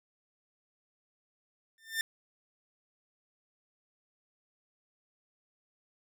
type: tone with exponential growth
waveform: sawtooth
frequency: 1795 Hz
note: A6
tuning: 34 cents sharp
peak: -23 dBFS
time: 1.78-2.01 s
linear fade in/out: 1 ms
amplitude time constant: 49 ms
effects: none